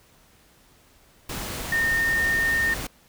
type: tone in noise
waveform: sine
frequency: 1828 Hz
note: A#6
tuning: 34 cents flat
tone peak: -20 dBFS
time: 1.72-2.74 s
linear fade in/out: 5 ms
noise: pink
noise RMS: -32 dBFS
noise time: 1.29-2.87 s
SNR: +9 dB
effects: pink hiss -57 dBFS RMS until 3.08 s